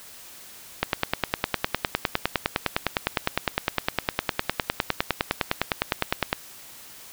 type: click train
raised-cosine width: 0.3 ms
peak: -4 dBFS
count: 55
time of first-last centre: 0.83-6.329 s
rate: 9.82 Hz
effects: white hiss -45 dBFS RMS until 7.12 s